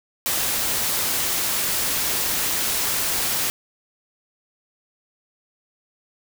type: noise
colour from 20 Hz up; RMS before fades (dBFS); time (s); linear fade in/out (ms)
white; -23; 0.26-3.5; 0
effects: none